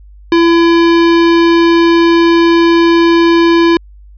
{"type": "tone", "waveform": "square", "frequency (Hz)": 336.5, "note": "E4", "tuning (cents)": 36, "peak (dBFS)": -6, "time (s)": [0.32, 3.77], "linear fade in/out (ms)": 2, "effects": ["added 50 Hz sine -34 dBFS peak until 4.17 s", "resampled to 11025 Hz"]}